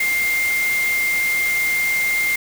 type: tone in noise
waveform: sine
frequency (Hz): 2108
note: C7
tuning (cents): +12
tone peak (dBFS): -17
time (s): 0-2.36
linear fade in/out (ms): 5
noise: white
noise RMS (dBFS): -28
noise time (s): 0-2.36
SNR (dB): +8
effects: none